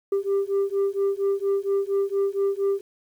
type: beating tone pair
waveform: sine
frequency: 393.5 / 397.8 Hz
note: G4 / G4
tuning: +7 / +25 cents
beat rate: 4.3 Hz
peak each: -22 dBFS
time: 0.12-2.81 s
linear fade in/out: 5 ms
effects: tanh soft clip ceiling -18 dBFS + 9-bit